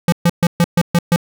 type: tone bursts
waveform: square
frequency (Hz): 171.8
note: F3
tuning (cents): -28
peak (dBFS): -10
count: 7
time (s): 0.08-1.161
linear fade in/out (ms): 2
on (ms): 43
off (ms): 130
effects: none